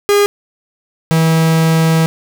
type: tone pair in turn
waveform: 45% pulse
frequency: 408 / 161.91 Hz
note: G#4 / E3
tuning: -31 / -31 cents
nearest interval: octave + major third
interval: 1600 cents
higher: first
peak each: -8 / -9 dBFS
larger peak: first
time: 0.09-0.26 / 1.11-2.06 s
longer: second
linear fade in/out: 0 ms
effects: none